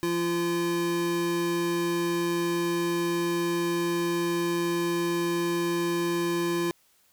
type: tone pair together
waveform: square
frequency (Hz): 171.61 / 343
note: F3 / F4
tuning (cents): -30 / -31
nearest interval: octave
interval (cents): 1199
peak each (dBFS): -34 / -26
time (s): 0.03-6.71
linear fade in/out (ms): 0
effects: white hiss -64 dBFS RMS until 7.12 s